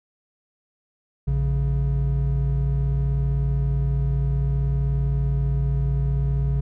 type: tone pair together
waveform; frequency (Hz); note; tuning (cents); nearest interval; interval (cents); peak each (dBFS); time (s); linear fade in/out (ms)
triangle; 58 / 138.59; A#1 / C#3; -8 / 0; octave + minor third; 1508; -20; 1.27-6.61; 10
effects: none